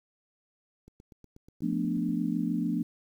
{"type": "click train", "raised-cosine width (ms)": 3, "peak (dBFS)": -38, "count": 11, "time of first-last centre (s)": [0.88, 2.091], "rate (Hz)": 8.26}
{"type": "chord", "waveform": "sine", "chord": "B half-diminished seventh", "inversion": "second", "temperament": "equal", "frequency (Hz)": [174.61, 220, 246.9, 293.7], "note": ["F3", "A3", "B3", "D4"], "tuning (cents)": [0, 0, 0, 0], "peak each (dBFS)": -32, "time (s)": [1.62, 2.83], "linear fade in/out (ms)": 5}
{"effects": ["10-bit"]}